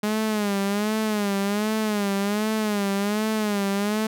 sawtooth tone with vibrato, 207.7 Hz, G#3, in tune, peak -18 dBFS, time 0.03-4.07 s, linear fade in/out 5 ms, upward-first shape sine, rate 1.3 Hz, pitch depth 90 cents each way, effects none

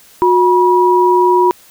sine tone pair together, 362.2 / 967 Hz, F#4 / B5, -37 / -37 cents, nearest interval octave + perfect fourth, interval 1700 cents, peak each -10 dBFS, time 0.22-1.51 s, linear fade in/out 0 ms, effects white hiss -44 dBFS RMS until 1.7 s

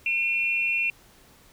sine tone pair together, 2413 / 2709 Hz, D7 / E7, +46 / +47 cents, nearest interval major second, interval 201 cents, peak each -25 dBFS, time 0.06-0.9 s, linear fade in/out 2 ms, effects pink hiss -55 dBFS RMS until 1.52 s

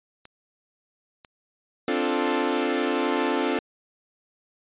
clicks, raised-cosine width 0.2 ms, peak -27 / -27 / -22 dBFS, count 3, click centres 0.254 / 1.248 / 2.276 s
sawtooth chord, D minor seventh, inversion third, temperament equal, 261.6 / 293.7 / 349.2 / 440 Hz, C4 / D4 / F4 / A4, 0 / 0 / 0 / 0 cents, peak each -24 dBFS, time 1.88-3.59 s, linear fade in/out 2 ms
effects resampled to 8000 Hz

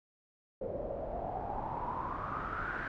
pink noise with low-pass filter sweep, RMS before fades -38 dBFS, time 0.61-2.88 s, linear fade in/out 5 ms, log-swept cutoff 520 to 1600 Hz, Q 7.7, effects none

